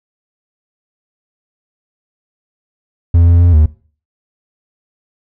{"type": "tone with pitch steps", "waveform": "triangle", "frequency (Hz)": [85.1, 85.8, 87, 77], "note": ["F2", "F2", "F2", "D#2"], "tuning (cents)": [-44, -30, -6, -17], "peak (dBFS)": -3, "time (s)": [3.14, 3.66], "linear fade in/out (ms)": 5, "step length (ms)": 130, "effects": ["noise-tail reverb RT60 0.4 s tail -19 dB re dry"]}